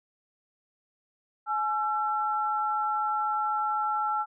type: tone pair together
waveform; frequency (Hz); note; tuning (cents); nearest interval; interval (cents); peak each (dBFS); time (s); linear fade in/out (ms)
sine; 848.7 / 1346; G#5 / E6; +37 / +36; minor sixth; 799; -28; 1.46-4.26; 50
effects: none